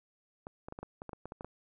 clicks, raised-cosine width 1 ms, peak -28 dBFS, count 12, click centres 0.469 / 0.685 / 0.724 / 0.789 / 0.83 / 1.019 / 1.093 / 1.132 / 1.256 / 1.321 / 1.409 / 1.446 s, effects none

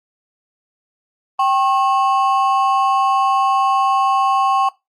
triangle ring-modulated tone, 932.3 Hz, A#5, in tune, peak -8 dBFS, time 1.39-4.69 s, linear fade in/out 5 ms, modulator 151 Hz, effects noise-tail reverb RT60 0.2 s tail -19 dB re dry + Opus 32 kbps

